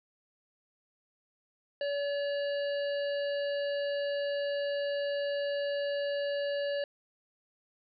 harmonic tone, 570 Hz, C#5, 48 cents sharp, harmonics 1 / 3 / 5 / 7 / 8, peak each -30 / -41 / -44 / -50 / -48 dBFS, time 1.81-6.84 s, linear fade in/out 2 ms, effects none

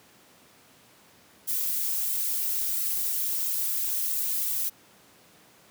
violet noise with flanger, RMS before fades -28 dBFS, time 1.47-4.7 s, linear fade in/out 20 ms, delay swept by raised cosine 1.7 to 5.2 ms, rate 1.5 Hz, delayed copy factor -1, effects pink hiss -56 dBFS RMS until 5.7 s + high-pass 150 Hz 12 dB/octave

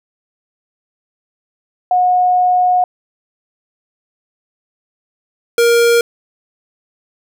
sine / square tone pair in turn, 726 / 469.7 Hz, F#5 / A#4, -33 / +13 cents, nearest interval minor sixth, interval 754 cents, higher first, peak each -9 dBFS, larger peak neither, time 1.91-2.84 / 5.58-6.01 s, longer first, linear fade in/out 2 ms, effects none

